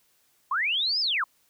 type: linear two-way sweep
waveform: sine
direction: up then down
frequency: 986 to 5274 to 986 Hz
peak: -23 dBFS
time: 0.51-1.24 s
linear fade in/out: 5 ms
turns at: 1 s
effects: white hiss -66 dBFS RMS until 1.49 s